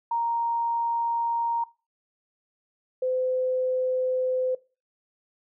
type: tone pair in turn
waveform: sine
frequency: 932.3 / 511.6 Hz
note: A#5 / C5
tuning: 0 / -39 cents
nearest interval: minor seventh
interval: 1039 cents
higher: first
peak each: -23 dBFS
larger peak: neither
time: 0.11-1.64 / 3.02-4.55 s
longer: neither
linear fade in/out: 5 ms
effects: noise-tail reverb RT60 0.3 s tail -20 dB re dry